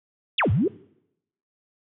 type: exponential two-way sweep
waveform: sine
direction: down then up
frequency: 3909 to 87.31 to 448.3 Hz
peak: -18 dBFS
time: 0.38-0.68 s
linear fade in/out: 5 ms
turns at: 0.51 s
effects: noise-tail reverb RT60 0.8 s tail -22 dB re dry